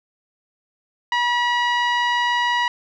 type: tone with low-pass filter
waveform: 10% pulse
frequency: 966 Hz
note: B5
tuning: 39 cents flat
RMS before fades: -20 dBFS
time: 1.12-2.68 s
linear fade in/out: 2 ms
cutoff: 2100 Hz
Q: 0.79
effects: none